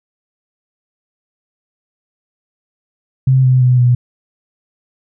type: tone with pitch steps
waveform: sine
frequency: 131.4 / 128.55 / 125.76 / 123.03 Hz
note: C3 / C3 / B2 / B2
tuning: +8 / -30 / +32 / -6 cents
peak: -7 dBFS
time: 3.27-3.95 s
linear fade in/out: 5 ms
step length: 170 ms
effects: none